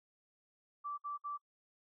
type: tone bursts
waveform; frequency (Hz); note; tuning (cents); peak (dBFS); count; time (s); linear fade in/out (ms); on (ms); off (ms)
sine; 1164; D6; -16; -38; 3; 0.84-1.378; 20; 140; 59
effects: noise-tail reverb RT60 0.1 s tail -26 dB re dry